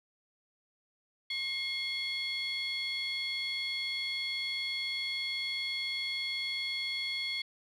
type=tone cluster; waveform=sine; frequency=2138 / 3352 / 4389 Hz; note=C7 / G#7 / C#8; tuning=+37 / +15 / -18 cents; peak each=-35 / -35 / -37 dBFS; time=1.3-7.42 s; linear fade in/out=5 ms; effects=tanh soft clip ceiling -27 dBFS